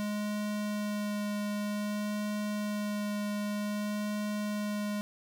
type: tone with vibrato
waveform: square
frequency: 208 Hz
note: G#3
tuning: 3 cents sharp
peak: -32 dBFS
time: 0-5.01 s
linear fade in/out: 0 ms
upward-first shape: sine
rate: 0.53 Hz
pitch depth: 9 cents each way
effects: none